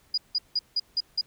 sine tone bursts, 4900 Hz, D#8, 27 cents flat, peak -22 dBFS, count 6, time 0.14-1.212 s, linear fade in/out 5 ms, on 37 ms, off 170 ms, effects pink hiss -62 dBFS RMS until 1.26 s

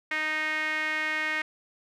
sawtooth tone with band-pass filter, 310 Hz, D#4, 6 cents flat, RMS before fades -29 dBFS, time 0.11-1.42 s, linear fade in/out 5 ms, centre 2000 Hz, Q 5, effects none

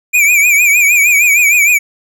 square tone with vibrato, 2366 Hz, D7, 12 cents sharp, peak -7 dBFS, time 0.13-1.79 s, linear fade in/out 20 ms, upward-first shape triangle, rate 6.5 Hz, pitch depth 110 cents each way, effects none

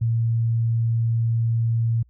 sine tone, 115 Hz, A#2, 23 cents flat, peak -18 dBFS, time 0.01-2.03 s, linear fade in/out 10 ms, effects added 60 Hz sine -53 dBFS peak until 2.09 s

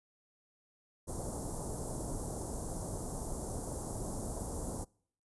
pink band-stop noise, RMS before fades -39 dBFS, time 1.07-4.85 s, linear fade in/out 20 ms, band 870 to 7500 Hz, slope 24 dB/octave, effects noise-tail reverb RT60 0.6 s tail -26 dB re dry + resampled to 24000 Hz

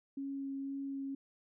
sine tone with vibrato, 274.4 Hz, C#4, 17 cents flat, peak -37 dBFS, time 0.17-1.15 s, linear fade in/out 5 ms, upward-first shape sine, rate 2 Hz, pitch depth 9 cents each way, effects none

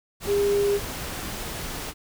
sine tone in noise, 404.4 Hz, G#4, 46 cents flat, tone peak -19 dBFS, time 0.26-0.8 s, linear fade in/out 50 ms, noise pink, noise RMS -33 dBFS, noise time 0.2-1.94 s, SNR +11 dB, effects none

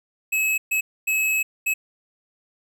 square tone bursts at uneven times, 2577 Hz, E7, 40 cents flat, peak -20 dBFS, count 4, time 0.32-0.58 / 0.71-0.81 / 1.07-1.43 / 1.66-1.74 s, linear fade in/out 10 ms, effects none

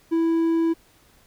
triangle tone, 329.6 Hz, E4, in tune, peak -16 dBFS, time 0.11-0.74 s, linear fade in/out 20 ms, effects pink hiss -57 dBFS RMS until 1.26 s

